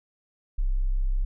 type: tone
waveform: sine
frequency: 32.7 Hz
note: C1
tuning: in tune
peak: -21 dBFS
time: 0.58-1.25 s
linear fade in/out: 10 ms
effects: none